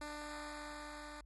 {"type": "tone with level ramp", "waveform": "10% pulse", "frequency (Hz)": 297.3, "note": "D4", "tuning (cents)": 21, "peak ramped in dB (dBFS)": [-35, -41], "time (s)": [0.01, 1.21], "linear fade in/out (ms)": 5, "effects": ["added 50 Hz sine -56 dBFS peak until 1.25 s", "AAC 32 kbps"]}